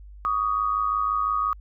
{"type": "tone pair together", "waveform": "sine", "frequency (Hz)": [1136.2, 1242], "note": ["C#6", "D#6"], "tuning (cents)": [42, -3], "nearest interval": "major second", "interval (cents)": 155, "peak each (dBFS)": [-26, -23], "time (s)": [0.25, 1.53], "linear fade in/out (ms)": 0, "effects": ["added 50 Hz sine -41 dBFS peak until 1.6 s"]}